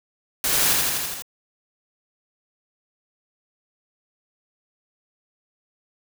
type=noise with echo; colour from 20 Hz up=white; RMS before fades=-22 dBFS; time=0.44-0.73 s; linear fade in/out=2 ms; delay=82 ms; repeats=6; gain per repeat=-2 dB; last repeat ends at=1.222 s; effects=none